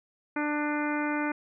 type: harmonic tone with a mistuned harmonic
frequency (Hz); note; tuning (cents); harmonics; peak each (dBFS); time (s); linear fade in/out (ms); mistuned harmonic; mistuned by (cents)
296.7; D4; +18; 1 / 2 / 3 / 4 / 5 / 6 / 7 / 8; -29 / -37 / -35 / -39 / -35 / -42 / -38 / -42; 0.36-1.32; 5; 8; +29
effects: none